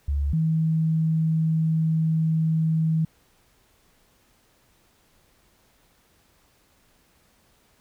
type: tone pair in turn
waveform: sine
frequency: 71.3 / 160.06 Hz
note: C#2 / D#3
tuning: +49 / +49 cents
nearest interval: octave + major second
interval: 1400 cents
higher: second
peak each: -21 / -19 dBFS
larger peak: second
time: 0.08-0.33 / 0.33-3.05 s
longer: second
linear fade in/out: 5 ms
effects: pink hiss -62 dBFS RMS until 7.8 s

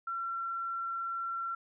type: tone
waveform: sine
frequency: 1359 Hz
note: F6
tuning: 48 cents flat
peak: -33 dBFS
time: 0.07-1.55 s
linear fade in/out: 5 ms
effects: none

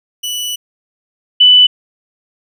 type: tone pair in turn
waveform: sawtooth / sine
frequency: 2960 / 2987 Hz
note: F#7 / F#7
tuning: 0 / +16 cents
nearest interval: unison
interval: 16 cents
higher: second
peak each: -15 / -3 dBFS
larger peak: second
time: 0.23-0.56 / 1.4-1.67 s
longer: first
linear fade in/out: 10 ms
effects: none

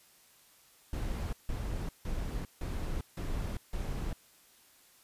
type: noise bursts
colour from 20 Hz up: brown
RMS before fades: -35 dBFS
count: 6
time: 0.93-4.13 s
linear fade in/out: 2 ms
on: 400 ms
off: 160 ms
effects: white hiss -62 dBFS RMS until 5.03 s + resampled to 32000 Hz

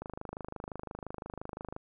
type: click train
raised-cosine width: 1 ms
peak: -25 dBFS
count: 46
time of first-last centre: 0.02-1.764 s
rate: 25.8 Hz
effects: none

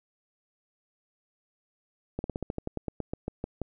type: slowing click train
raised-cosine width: 2 ms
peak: -18 dBFS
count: 15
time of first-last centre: 2.19-3.617 s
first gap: 51 ms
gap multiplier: 1.1
effects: none

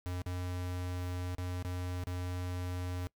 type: tone with dropouts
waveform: square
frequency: 89.9 Hz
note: F#2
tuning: 49 cents flat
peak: -36 dBFS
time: 0.06-3.07 s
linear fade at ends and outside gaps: 0 ms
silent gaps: 0.218-0.262 / 1.35-1.383 / 1.625-1.648 / 2.038-2.07 s
effects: noise-tail reverb RT60 0.1 s tail -22 dB re dry

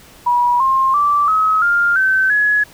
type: tone with pitch steps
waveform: sine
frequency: 969 / 1062.8 / 1165.7 / 1278.6 / 1402.4 / 1538.2 / 1687.1 Hz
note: B5 / C6 / D6 / D#6 / F6 / G6 / G#6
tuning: -33 / +27 / -13 / +47 / +7 / -33 / +27 cents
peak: -11 dBFS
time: 0.26-2.64 s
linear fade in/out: 10 ms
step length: 340 ms
effects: pink hiss -43 dBFS RMS until 2.73 s

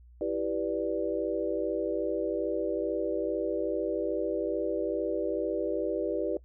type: chord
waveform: sine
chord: E minor seventh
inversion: none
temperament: equal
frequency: 329.6 / 392 / 493.9 / 587.3 Hz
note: E4 / G4 / B4 / D5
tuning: 0 / 0 / 0 / 0 cents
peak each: -33 dBFS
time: 0.21-6.37 s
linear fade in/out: 2 ms
effects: noise-tail reverb RT60 0.1 s tail -20 dB re dry + added 60 Hz sine -51 dBFS peak until 6.44 s

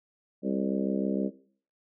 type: harmonic tone with a mistuned harmonic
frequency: 66.5 Hz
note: C2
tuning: 29 cents sharp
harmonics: 3 / 4 / 5 / 6 / 7 / 8 / 9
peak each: -30 / -32 / -34 / -36 / -37 / -38 / -39 dBFS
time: 0.42-1.31 s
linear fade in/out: 50 ms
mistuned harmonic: 8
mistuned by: +35 cents
effects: noise-tail reverb RT60 0.5 s tail -18 dB re dry

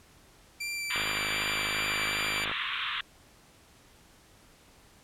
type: tone with vibrato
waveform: sawtooth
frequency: 2349 Hz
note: D7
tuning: in tune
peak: -29 dBFS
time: 0.6-2.45 s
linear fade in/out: 10 ms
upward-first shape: sine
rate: 2.6 Hz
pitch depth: 12 cents each way
type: band-pass noise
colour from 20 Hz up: white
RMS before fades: -33 dBFS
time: 0.9-3.01 s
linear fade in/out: 5 ms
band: 1000 to 3700 Hz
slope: 96 dB/octave
type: click train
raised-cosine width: 1 ms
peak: -24 dBFS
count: 82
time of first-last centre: 0.96-2.515 s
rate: 52.1 Hz
effects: pink hiss -58 dBFS RMS until 5.03 s + low-pass 12000 Hz 12 dB/octave

